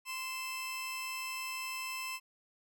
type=tone pair together; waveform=sawtooth; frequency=1040.5 / 2637 Hz; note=C6 / E7; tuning=-10 / 0 cents; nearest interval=octave + major third; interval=1610 cents; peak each=-38 / -36 dBFS; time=0.05-2.2 s; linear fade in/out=50 ms; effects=none